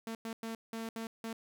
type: tone bursts at uneven times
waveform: sawtooth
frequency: 225.9 Hz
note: A3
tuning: 46 cents sharp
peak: -34 dBFS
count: 6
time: 0.07-0.15 / 0.25-0.33 / 0.43-0.55 / 0.73-0.89 / 0.96-1.07 / 1.24-1.33 s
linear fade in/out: 2 ms
effects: none